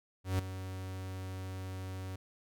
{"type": "tone with ADSR envelope", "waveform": "45% pulse", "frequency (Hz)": 94, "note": "F#2", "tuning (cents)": 28, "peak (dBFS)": -27, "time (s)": [0.24, 2.16], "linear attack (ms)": 150, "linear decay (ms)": 6, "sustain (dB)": -12, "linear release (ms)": 6, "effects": []}